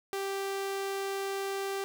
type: tone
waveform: sawtooth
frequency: 392 Hz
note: G4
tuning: in tune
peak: -28 dBFS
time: 0.13-1.84 s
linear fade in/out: 0 ms
effects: none